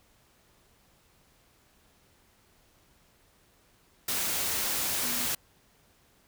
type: tone in noise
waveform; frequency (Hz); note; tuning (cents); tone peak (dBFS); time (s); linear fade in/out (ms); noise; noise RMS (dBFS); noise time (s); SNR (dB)
sine; 241.6; B3; -38; -40; 5.03-5.26; 5; white; -30; 4.08-5.35; -13
effects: pink hiss -64 dBFS RMS until 6.27 s